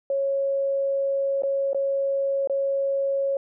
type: tone with dropouts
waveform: sine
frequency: 550 Hz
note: C#5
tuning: 14 cents flat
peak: -21 dBFS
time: 0.1-3.37 s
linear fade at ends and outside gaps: 2 ms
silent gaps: 1.422-1.434 / 1.732-1.746 / 2.474-2.497 s
effects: none